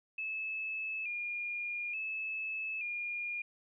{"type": "tone with vibrato", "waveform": "sine", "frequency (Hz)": 2511, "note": "D#7", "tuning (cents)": 15, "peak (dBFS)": -35, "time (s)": [0.18, 3.42], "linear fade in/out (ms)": 5, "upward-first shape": "square", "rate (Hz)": 0.57, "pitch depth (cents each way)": 64, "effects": []}